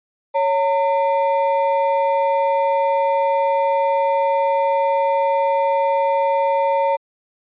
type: ring-modulated tone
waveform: triangle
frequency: 733 Hz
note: F#5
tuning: 16 cents flat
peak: -10 dBFS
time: 0.34-6.97 s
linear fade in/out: 20 ms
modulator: 179 Hz
effects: resampled to 8000 Hz